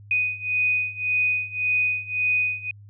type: beating tone pair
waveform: sine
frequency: 2489 / 2490.8 Hz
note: D#7 / D#7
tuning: 0 / +1 cents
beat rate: 1.8 Hz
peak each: -25 / -23 dBFS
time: 0.11-2.71 s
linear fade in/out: 2 ms
effects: added 102 Hz sine -43 dBFS peak until 2.89 s